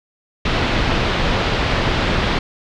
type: low-pass noise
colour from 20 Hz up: pink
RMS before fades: -18 dBFS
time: 0.45-2.39 s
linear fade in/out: 5 ms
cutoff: 4100 Hz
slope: 24 dB/octave
effects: none